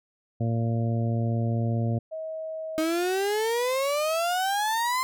harmonic tone, 115.3 Hz, A#2, 19 cents flat, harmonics 1 / 2 / 3 / 4 / 5 / 6, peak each -24 / -30 / -38 / -39 / -37 / -39 dBFS, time 0.4-1.99 s, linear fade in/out 10 ms
sine tone, 637 Hz, D#5, 41 cents sharp, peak -31 dBFS, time 2.11-2.85 s, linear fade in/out 20 ms
35% pulse exponential sweep, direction up, 311.1 to 1046.5 Hz, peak -22 dBFS, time 2.78-5.03 s, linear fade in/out 0 ms
effects none

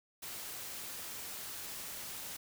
white noise, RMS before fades -44 dBFS, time 0.22-2.37 s, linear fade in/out 10 ms, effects none

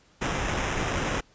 pink noise with sample-and-hold, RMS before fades -28 dBFS, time 0.21-1.21 s, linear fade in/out 10 ms, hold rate 4410 Hz, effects pink hiss -60 dBFS RMS until 1.34 s + resampled to 16000 Hz

